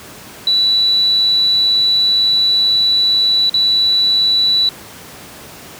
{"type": "tone with dropouts", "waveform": "sine", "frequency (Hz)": 3951, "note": "B7", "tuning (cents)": 0, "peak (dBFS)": -10, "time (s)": [0.47, 4.69], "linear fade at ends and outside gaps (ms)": 2, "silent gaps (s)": [3.496, 3.541], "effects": ["pink hiss -35 dBFS RMS until 5.79 s", "high-pass 100 Hz 12 dB/octave"]}